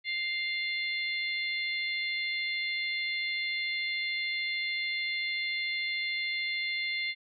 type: harmonic tone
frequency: 698.5 Hz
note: F5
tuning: in tune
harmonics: 3 / 4 / 5 / 6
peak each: -31 / -43 / -38 / -39 dBFS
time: 0.04-7.15 s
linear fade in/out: 50 ms
effects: none